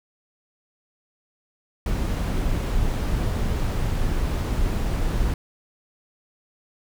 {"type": "noise", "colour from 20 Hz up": "brown", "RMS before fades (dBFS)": -23, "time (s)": [1.86, 5.34], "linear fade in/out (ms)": 2, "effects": []}